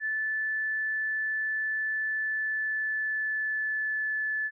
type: tone with pitch glide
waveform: sine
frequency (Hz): 1747 to 1734.9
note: A6 to A6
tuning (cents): -13 to -25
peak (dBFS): -27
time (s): 0-4.51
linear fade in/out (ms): 50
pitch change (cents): -12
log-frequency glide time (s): 2.11-4.14
effects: none